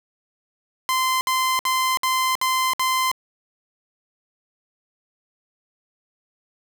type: tone bursts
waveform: sawtooth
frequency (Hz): 1036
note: C6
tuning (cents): -17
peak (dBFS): -15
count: 6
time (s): 0.89-3.115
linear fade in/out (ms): 0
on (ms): 320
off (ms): 61
effects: none